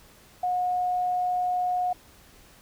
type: tone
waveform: sine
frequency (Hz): 724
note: F#5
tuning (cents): -38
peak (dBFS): -23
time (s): 0.43-1.93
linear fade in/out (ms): 5
effects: pink hiss -54 dBFS RMS until 2.61 s